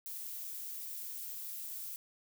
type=noise; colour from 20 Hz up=violet; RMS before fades=-43 dBFS; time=0.06-1.96 s; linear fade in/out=0 ms; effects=none